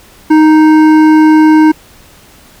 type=tone with hard clipping; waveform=sine; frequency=311.1 Hz; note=D#4; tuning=in tune; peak=-4 dBFS; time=0.3-1.72 s; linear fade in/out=10 ms; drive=11 dB; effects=pink hiss -40 dBFS RMS until 2.6 s